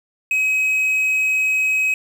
triangle tone with quantisation, 2542 Hz, D#7, 36 cents sharp, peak -14 dBFS, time 0.31-1.94 s, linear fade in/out 2 ms, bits 7, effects none

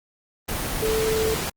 sine tone in noise, 440 Hz, A4, in tune, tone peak -21 dBFS, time 0.82-1.35 s, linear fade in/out 10 ms, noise pink, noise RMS -27 dBFS, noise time 0.48-1.5 s, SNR +3 dB, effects Opus 24 kbps

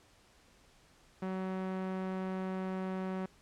sawtooth tone with low-pass filter, 187.9 Hz, F#3, 27 cents sharp, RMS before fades -37 dBFS, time 1.22-3.26 s, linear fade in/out 5 ms, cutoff 1700 Hz, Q 0.71, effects pink hiss -64 dBFS RMS until 3.41 s + low-pass 9000 Hz 12 dB/octave

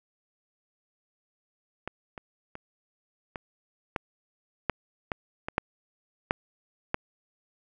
clicks, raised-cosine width 0.5 ms, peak -18 / -24 / -25 / -20 / -13 / -9 / -14 / -17 / -8 / -8 / -10 dBFS, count 11, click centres 1.876 / 2.178 / 2.554 / 3.358 / 3.962 / 4.697 / 5.118 / 5.485 / 5.581 / 6.309 / 6.944 s, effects none

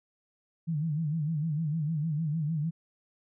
sine tone with vibrato, 155.56 Hz, D#3, in tune, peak -27 dBFS, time 0.67-2.71 s, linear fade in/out 20 ms, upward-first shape sine, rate 6.6 Hz, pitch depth 120 cents each way, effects none

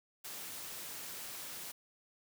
white noise, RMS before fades -45 dBFS, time 0.24-1.72 s, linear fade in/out 10 ms, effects high-pass 80 Hz 12 dB/octave

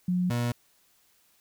sine / 30% pulse tone pair in turn, 180 / 120.14 Hz, F#3 / B2, -47 / -47 cents, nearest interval perfect fifth, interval 700 cents, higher first, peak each -23 dBFS, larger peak neither, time 0.08-0.3 / 0.3-0.52 s, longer neither, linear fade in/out 5 ms, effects white hiss -65 dBFS RMS until 1.4 s

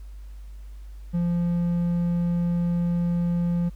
triangle tone, 173 Hz, F3, 16 cents flat, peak -19 dBFS, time 1.13-3.7 s, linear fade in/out 20 ms, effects added 50 Hz sine -37 dBFS peak until 3.75 s + pink hiss -61 dBFS RMS until 3.75 s

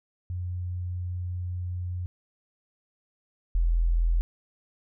sine tone pair in turn, 89.5 / 42 Hz, F2 / E1, +43 / +33 cents, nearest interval octave + minor second, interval 1310 cents, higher first, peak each -29 / -20 dBFS, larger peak second, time 0.3-2.06 / 3.55-4.21 s, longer first, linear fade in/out 0 ms, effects none

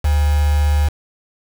sine tone with quantisation, 73.7 Hz, D2, 7 cents sharp, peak -12 dBFS, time 0.04-0.89 s, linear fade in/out 10 ms, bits 4, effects none

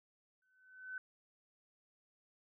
sine tone with exponential growth, 1515 Hz, F#6, 40 cents sharp, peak -39 dBFS, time 0.42-0.98 s, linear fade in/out 2 ms, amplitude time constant 120 ms, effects none

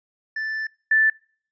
triangle / sine tone pair in turn, 1760 / 1760 Hz, A6 / A6, 0 / 0 cents, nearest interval unison, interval 0 cents, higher neither, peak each -23 / -14 dBFS, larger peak second, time 0.36-0.67 / 0.91-1.1 s, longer first, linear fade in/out 5 ms, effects noise-tail reverb RT60 0.5 s tail -26 dB re dry + resampled to 16000 Hz

